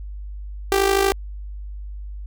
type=tone with amplitude modulation; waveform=sawtooth; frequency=392 Hz; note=G4; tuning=in tune; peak=-9 dBFS; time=0.72-1.12 s; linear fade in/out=0 ms; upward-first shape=sine; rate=52.8 Hz; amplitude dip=70%; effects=added 50 Hz sine -30 dBFS peak until 2.26 s